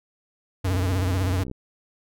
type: tone with vibrato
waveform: square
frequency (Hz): 92.5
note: F#2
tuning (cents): 0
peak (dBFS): -22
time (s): 0.64-1.44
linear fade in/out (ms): 10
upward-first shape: sine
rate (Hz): 16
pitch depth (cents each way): 91
type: click train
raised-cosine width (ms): 3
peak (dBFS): -23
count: 55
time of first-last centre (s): 0.67-1.514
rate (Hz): 64
effects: none